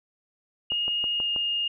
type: tone with pitch glide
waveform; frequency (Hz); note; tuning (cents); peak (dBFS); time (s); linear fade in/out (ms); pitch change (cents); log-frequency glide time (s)
sine; 2855 to 2837; F7 to F7; +37 to +27; -24; 0.7-1.68; 5; -10; 1.15-1.27
type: click train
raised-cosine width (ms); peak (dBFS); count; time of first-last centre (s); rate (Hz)
1; -24; 5; 0.72-1.362; 6.23
effects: none